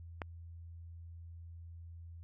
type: click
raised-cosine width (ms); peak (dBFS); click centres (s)
0.5; -23; 0.218
effects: added 84 Hz sine -47 dBFS peak until 2.23 s